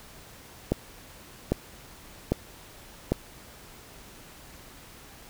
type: click train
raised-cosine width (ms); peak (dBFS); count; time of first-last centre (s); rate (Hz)
2; -9; 4; 0.72-3.12; 1.25
effects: pink hiss -49 dBFS RMS until 5.29 s